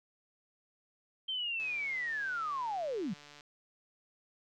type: linear sweep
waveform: sine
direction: down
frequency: 3151 to 155.56 Hz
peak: -33 dBFS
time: 1.28-3.14 s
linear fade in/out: 10 ms
type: click train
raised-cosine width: 0.2 ms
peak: -36 dBFS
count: 265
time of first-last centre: 1.6-3.408 s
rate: 146 Hz
effects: none